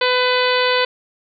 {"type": "harmonic tone", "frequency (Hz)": 501, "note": "B4", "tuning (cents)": 25, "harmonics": [1, 2, 3, 4, 5, 6, 7, 8, 9], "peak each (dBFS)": [-18, -21, -23, -24, -25, -26, -26, -27, -28], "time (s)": [0.01, 0.85], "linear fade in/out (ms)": 5, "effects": []}